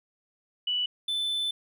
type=tone pair in turn; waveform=sine / triangle; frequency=2960 / 3518 Hz; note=F#7 / A7; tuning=0 / -1 cents; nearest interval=minor third; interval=299 cents; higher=second; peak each=-25 dBFS; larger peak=neither; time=0.67-0.86 / 1.08-1.51 s; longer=second; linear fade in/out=5 ms; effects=none